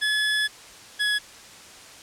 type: tone pair in turn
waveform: 25% pulse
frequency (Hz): 1710 / 1683.5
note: A6 / G#6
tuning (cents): -50 / +23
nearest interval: unison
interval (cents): 27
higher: first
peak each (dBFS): -17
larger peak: neither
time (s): 0.01-0.48 / 0.99-1.19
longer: first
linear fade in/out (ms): 20
effects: white hiss -45 dBFS RMS until 2.02 s + low-pass 8000 Hz 12 dB/octave

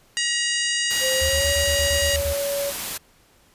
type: harmonic tone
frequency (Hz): 953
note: A#5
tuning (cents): +38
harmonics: 2 / 3 / 4 / 5 / 6 / 7 / 8 / 9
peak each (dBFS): -26 / -26 / -32 / -29 / -35 / -29 / -35 / -32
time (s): 0.17-2.16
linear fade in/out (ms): 0
type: noise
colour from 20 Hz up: white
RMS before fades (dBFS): -29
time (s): 0.9-2.98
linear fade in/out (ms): 10
type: tone with pitch glide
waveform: sine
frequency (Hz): 523 to 563.8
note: C5 to C#5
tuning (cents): -1 to +29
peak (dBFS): -23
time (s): 1-2.73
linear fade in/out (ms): 50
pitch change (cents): +130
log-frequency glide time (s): 1.18-1.48
type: tone bursts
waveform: sine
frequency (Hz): 75.9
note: D#2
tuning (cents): -42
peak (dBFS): -24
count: 10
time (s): 1.21-2.333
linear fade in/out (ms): 10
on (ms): 88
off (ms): 27
effects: pink hiss -57 dBFS RMS until 3.54 s + resampled to 32000 Hz

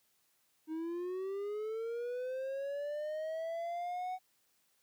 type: linear sweep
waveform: triangle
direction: up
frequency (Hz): 311.1 to 747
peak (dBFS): -34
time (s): 0.67-4.19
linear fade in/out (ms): 50
effects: white hiss -74 dBFS RMS until 4.82 s + high-pass 80 Hz 12 dB/octave

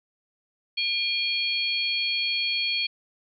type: tone cluster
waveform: sine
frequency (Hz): 2406 / 3259 / 4388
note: D7 / G#7 / C#8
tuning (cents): +41 / -33 / -18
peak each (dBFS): -28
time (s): 0.77-2.87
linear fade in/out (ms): 10
effects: none

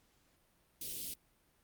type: band-stop noise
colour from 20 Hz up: white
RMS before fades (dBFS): -42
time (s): 0.81-1.14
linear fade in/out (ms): 5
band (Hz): 450 to 2900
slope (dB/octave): 24
effects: pink hiss -72 dBFS RMS until 1.63 s + Opus 48 kbps

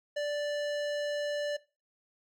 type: tone with hard clipping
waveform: sine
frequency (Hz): 586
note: D5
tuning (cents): -4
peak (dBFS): -32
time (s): 0.16-1.57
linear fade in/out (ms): 10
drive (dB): 16
effects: noise-tail reverb RT60 0.3 s tail -19 dB re dry

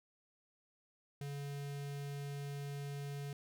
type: tone with notch filter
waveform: square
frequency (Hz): 141.9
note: C#3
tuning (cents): +41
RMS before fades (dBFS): -43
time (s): 1.21-3.33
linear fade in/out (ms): 2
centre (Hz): 1100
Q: 1.8
effects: none

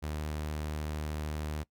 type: tone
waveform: sawtooth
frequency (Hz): 76.1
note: D#2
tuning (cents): -38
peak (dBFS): -30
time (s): 0.02-1.64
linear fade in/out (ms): 20
effects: noise-tail reverb RT60 0.1 s tail -21 dB re dry

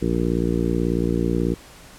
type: harmonic tone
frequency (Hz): 58.27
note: A#1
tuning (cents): 0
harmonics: 1 / 2 / 3 / 4 / 5 / 6 / 7 / 8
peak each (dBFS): -27 / -30 / -24 / -28 / -26 / -26 / -30 / -30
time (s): 0.01-1.55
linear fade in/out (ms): 20
effects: pink hiss -45 dBFS RMS until 1.98 s + low-pass 12000 Hz 12 dB/octave

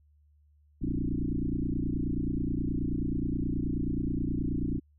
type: tone with frequency modulation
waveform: sine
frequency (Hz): 155.56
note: D#3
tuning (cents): 0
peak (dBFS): -27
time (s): 0.81-4.8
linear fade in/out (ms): 20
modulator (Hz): 29.4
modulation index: 5.5
effects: added 74 Hz sine -60 dBFS peak until 4.98 s

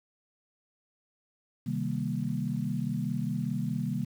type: chord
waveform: sine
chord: C minor seventh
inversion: none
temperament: equal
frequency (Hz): 130.81 / 155.56 / 196 / 233.1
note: C3 / Eb3 / G3 / Bb3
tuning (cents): 0 / 0 / 0 / 0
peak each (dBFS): -34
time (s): 1.66-4.05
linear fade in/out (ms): 10
effects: 9-bit

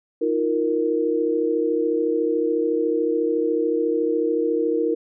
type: chord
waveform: sine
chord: Eb suspended second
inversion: none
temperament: equal with one note detuned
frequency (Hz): 315.3 / 349.2 / 466.2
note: Eb4 / F4 / Bb4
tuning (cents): +23 / 0 / 0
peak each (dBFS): -24 / -25 / -21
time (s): 0.21-4.95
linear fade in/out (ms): 10
effects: none

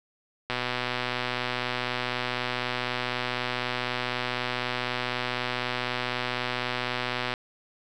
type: click train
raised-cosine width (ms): 0.3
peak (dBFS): -12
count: 849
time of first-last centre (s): 0.5-7.339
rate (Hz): 124
effects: none

